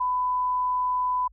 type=tone; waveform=sine; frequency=1000 Hz; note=B5; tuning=21 cents sharp; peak=-22 dBFS; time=0-1.28 s; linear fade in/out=10 ms; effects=added 50 Hz sine -52 dBFS peak until 1.32 s